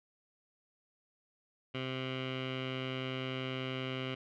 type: tone with low-pass filter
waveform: 15% pulse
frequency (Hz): 130.4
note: C3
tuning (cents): -5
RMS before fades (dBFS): -38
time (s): 1.74-4.15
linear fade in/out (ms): 10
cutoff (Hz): 2800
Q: 4.9
effects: none